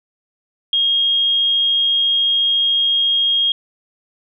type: tone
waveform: sine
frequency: 3253 Hz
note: G#7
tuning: 37 cents flat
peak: -13 dBFS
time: 0.73-3.52 s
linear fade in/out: 2 ms
effects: none